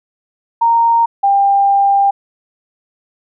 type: tone pair in turn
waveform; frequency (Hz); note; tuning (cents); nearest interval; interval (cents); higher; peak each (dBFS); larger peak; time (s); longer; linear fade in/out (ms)
sine; 927 / 795.6; A#5 / G5; -10 / +25; minor third; 265; first; -8; neither; 0.61-1.06 / 1.23-2.11; second; 10
effects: none